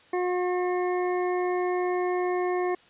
harmonic tone, 360.5 Hz, F#4, 45 cents flat, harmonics 1 / 2 / 3 / 5 / 6, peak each -25 / -31 / -35 / -39 / -41 dBFS, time 0.13-2.75 s, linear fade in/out 5 ms, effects white hiss -56 dBFS RMS until 2.89 s + resampled to 8000 Hz

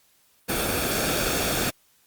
pink noise with comb filter, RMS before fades -25 dBFS, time 0.48-1.71 s, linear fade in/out 20 ms, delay 1 ms, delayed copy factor -0.55, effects white hiss -62 dBFS RMS until 2.06 s + Opus 48 kbps

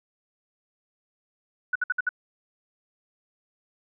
sine tone bursts, 1480 Hz, F#6, in tune, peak -21 dBFS, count 5, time 1.73-2.091 s, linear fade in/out 5 ms, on 25 ms, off 59 ms, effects none

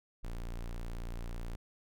square tone, 29.14 Hz, A#0, in tune, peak -38 dBFS, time 0.23-1.56 s, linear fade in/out 10 ms, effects none

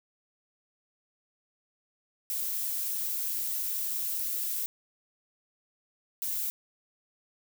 violet noise bursts at uneven times, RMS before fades -32 dBFS, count 2, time 2.3-4.66 / 6.22-6.5 s, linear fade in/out 0 ms, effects none

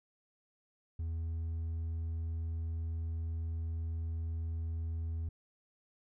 sine tone with hard clipping, 82 Hz, E2, 9 cents flat, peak -35 dBFS, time 0.99-5.29 s, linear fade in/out 5 ms, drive 2 dB, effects none

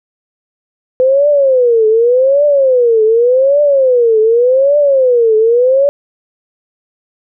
sine tone with vibrato, 505 Hz, B4, 39 cents sharp, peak -6 dBFS, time 1-5.89 s, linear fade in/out 0 ms, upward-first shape triangle, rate 0.86 Hz, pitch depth 280 cents each way, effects none

